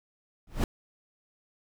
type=noise with exponential growth; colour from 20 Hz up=brown; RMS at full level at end=-18 dBFS; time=0.47-0.64 s; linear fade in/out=2 ms; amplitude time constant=35 ms; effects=none